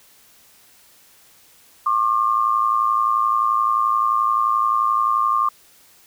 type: tone pair together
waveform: sine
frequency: 1079 / 1190.5 Hz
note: C#6 / D6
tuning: -47 / +23 cents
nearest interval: major second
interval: 170 cents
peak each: -19 / -18 dBFS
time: 1.86-5.49 s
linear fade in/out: 5 ms
effects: white hiss -52 dBFS RMS until 6.06 s